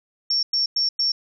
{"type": "tone bursts", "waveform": "sine", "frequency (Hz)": 5470, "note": "F8", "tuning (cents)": -37, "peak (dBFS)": -18, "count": 4, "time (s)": [0.3, 1.12], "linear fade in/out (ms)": 5, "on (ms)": 130, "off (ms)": 100, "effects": []}